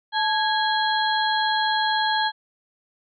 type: harmonic tone with a mistuned harmonic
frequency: 826 Hz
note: G#5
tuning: 10 cents flat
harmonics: 1 / 2 / 4 / 5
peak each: -22 / -25 / -28 / -29 dBFS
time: 0.12-2.32 s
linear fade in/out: 50 ms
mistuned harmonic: 1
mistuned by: +86 cents
effects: none